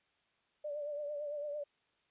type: tone with vibrato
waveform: sine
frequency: 587.3 Hz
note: D5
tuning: in tune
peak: -37 dBFS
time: 0.64-1.64 s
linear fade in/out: 10 ms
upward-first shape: triangle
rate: 8.9 Hz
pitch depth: 57 cents each way
effects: white hiss -75 dBFS RMS until 2.1 s + resampled to 8000 Hz